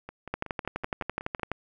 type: two click trains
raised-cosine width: 0.5 ms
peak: -24 / -14 dBFS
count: 8 / 15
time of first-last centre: 0.09-1.396 / 0.34-1.516 s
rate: 5.36 / 11.9 Hz
effects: none